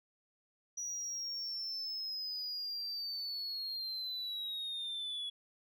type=linear sweep; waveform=sine; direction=down; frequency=5840 to 3372 Hz; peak=-35 dBFS; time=0.77-5.3 s; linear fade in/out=10 ms; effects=tanh soft clip ceiling -36 dBFS